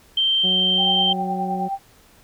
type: tone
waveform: sine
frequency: 3136 Hz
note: G7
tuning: in tune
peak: -16 dBFS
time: 0.17-1.13 s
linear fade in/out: 5 ms
type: harmonic tone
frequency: 185 Hz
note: F#3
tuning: in tune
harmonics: 1 / 2 / 3 / 4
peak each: -26 / -32 / -36 / -38 dBFS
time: 0.43-1.69 s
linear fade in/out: 20 ms
type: tone with tremolo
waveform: sine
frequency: 784 Hz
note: G5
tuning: in tune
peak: -21 dBFS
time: 0.77-1.79 s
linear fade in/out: 50 ms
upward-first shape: sine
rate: 9.6 Hz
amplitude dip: 55%
effects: pink hiss -53 dBFS RMS until 2.23 s